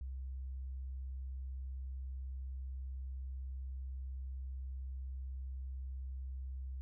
sine tone, 65.41 Hz, C2, in tune, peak -40 dBFS, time 0.01-6.81 s, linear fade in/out 0 ms, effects none

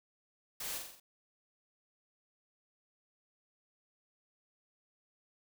white noise with echo, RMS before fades -41 dBFS, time 0.6-0.78 s, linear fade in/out 5 ms, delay 44 ms, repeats 5, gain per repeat -4 dB, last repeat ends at 1 s, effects none

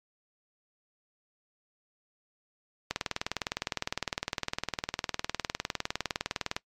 click train, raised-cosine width 0.2 ms, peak -12 dBFS, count 73, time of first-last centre 2.91-6.565 s, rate 19.7 Hz, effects noise-tail reverb RT60 0.1 s tail -21 dB re dry + MP3 96 kbps

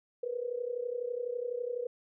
sine tone with amplitude modulation, 486.3 Hz, B4, 27 cents flat, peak -29 dBFS, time 0.23-1.87 s, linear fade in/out 5 ms, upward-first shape sine, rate 32 Hz, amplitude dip 80%, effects none

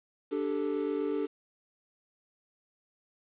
triangle chord, D suspended fourth, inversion none, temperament equal, 293.7 / 392 / 440 Hz, D4 / G4 / A4, 0 / 0 / 0 cents, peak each -31 / -32 / -31 dBFS, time 0.31-1.27 s, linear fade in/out 20 ms, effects resampled to 8000 Hz + 9-bit

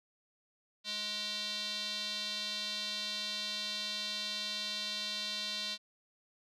square tone with band-pass filter, 209.8 Hz, G#3, 18 cents sharp, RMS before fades -38 dBFS, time 0.84-5.78 s, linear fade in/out 50 ms, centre 4000 Hz, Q 4.5, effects none

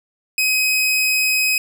sawtooth tone, 2528 Hz, D#7, 27 cents sharp, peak -12 dBFS, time 0.38-1.58 s, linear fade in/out 2 ms, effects none

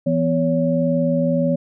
sine tone cluster, 167.2 / 248.9 / 562 Hz, E3 / B3 / C#5, +25 / +14 / +24 cents, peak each -20 dBFS, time 0.06-1.56 s, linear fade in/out 10 ms, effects none

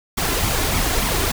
pink noise with flanger, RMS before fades -20 dBFS, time 0.17-1.32 s, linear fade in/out 10 ms, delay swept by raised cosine 0.86 to 2.96 ms, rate 3.4 Hz, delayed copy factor +0.55, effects none

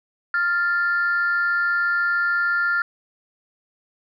sine tone pair together, 1396.9 / 1760 Hz, F6 / A6, 0 / 0 cents, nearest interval major third, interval 400 cents, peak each -18 / -24 dBFS, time 0.34-2.82 s, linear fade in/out 2 ms, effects tanh soft clip ceiling -13 dBFS

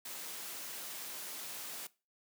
white noise, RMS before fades -44 dBFS, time 0.05-1.87 s, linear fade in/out 5 ms, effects noise-tail reverb RT60 0.3 s tail -20 dB re dry + high-pass 200 Hz 12 dB/octave

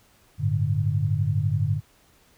sine chord, G suspended second, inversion none, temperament equal, 98 / 110 / 146.83 Hz, G2 / A2 / D3, 0 / 0 / 0 cents, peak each -25 dBFS, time 0.38-1.81 s, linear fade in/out 50 ms, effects pink hiss -59 dBFS RMS until 2.37 s

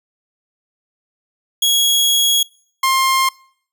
sawtooth tone pair in turn, 3322 / 1060.1 Hz, G#7 / C6, 0 / +22 cents, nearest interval octave + minor sixth, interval 1978 cents, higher first, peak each -9 dBFS, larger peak neither, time 1.62-2.43 / 2.83-3.29 s, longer first, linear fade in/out 5 ms, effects noise-tail reverb RT60 0.6 s tail -25 dB re dry

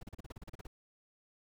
brown noise bursts, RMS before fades -45 dBFS, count 12, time 0.01-0.67 s, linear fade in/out 5 ms, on 22 ms, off 36 ms, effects none

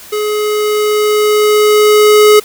square tone with level ramp, 422.3 Hz, G#4, 29 cents sharp, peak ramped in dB -14 to -3 dBFS, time 0.12-2.4 s, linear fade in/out 10 ms, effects white hiss -34 dBFS RMS until 2.44 s

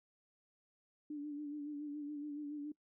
sine tone with vibrato, 293.7 Hz, D4, in tune, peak -40 dBFS, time 1.1-2.72 s, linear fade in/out 5 ms, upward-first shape sine, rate 7.1 Hz, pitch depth 42 cents each way, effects noise-tail reverb RT60 0.1 s tail -22 dB re dry

